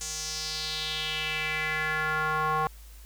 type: tone with band-pass filter sweep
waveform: square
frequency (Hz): 155.56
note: D#3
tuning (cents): 0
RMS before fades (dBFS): -30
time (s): 0.01-2.67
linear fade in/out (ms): 0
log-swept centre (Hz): 6900 to 980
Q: 3.3
effects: added 53 Hz sine -45 dBFS peak until 3.05 s + white hiss -55 dBFS RMS until 3.05 s